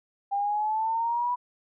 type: exponential sweep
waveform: sine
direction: up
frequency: 795 to 987.8 Hz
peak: -24 dBFS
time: 0.31-1.36 s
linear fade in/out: 20 ms
effects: none